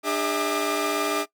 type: tone cluster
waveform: sawtooth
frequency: 297.6 / 405.1 / 651 / 1197 Hz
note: D4 / G#4 / E5 / D6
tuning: +23 / -43 / -22 / +33 cents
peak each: -25 dBFS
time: 0.03-1.26 s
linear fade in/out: 50 ms
effects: noise-tail reverb RT60 0.1 s tail -19 dB re dry